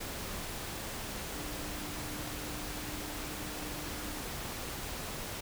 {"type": "tone in noise", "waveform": "sine", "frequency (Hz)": 300, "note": "D4", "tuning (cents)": 37, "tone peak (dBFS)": -46, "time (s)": [1.35, 4.21], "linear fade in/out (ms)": 10, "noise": "pink", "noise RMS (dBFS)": -40, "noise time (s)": [0, 5.41], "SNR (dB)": -9, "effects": []}